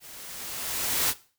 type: noise with level ramp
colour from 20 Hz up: white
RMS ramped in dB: -46 to -23 dBFS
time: 0-1.14 s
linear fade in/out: 50 ms
effects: noise-tail reverb RT60 0.4 s tail -18 dB re dry

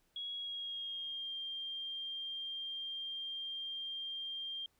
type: tone with pitch glide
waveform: sine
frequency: 3322 to 3190 Hz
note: G#7 to G7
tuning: 0 to +30 cents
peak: -39 dBFS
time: 0.16-4.66 s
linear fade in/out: 2 ms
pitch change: -70 cents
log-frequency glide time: 0.33-1.35 s
effects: pink hiss -75 dBFS RMS until 4.79 s

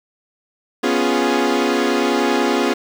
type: chord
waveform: sawtooth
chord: C# dominant seventh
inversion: third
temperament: equal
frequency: 246.9 / 277.2 / 349.2 / 415.3 Hz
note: B3 / C#4 / E#4 / G#4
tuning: 0 / 0 / 0 / 0 cents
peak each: -17 dBFS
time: 0.83-2.74 s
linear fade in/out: 10 ms
effects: low-pass 6000 Hz 12 dB/octave + 7-bit

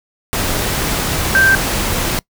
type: tone in noise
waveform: sine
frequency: 1568 Hz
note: G6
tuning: in tune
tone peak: -8 dBFS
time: 1.35-1.55 s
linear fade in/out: 0 ms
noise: pink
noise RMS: -18 dBFS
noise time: 0.33-2.19 s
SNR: +7 dB
effects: noise-tail reverb RT60 0.1 s tail -24 dB re dry

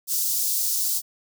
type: high-pass noise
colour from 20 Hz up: white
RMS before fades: -24 dBFS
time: 0.07-1.02 s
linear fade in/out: 50 ms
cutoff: 4800 Hz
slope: 24 dB/octave
effects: none

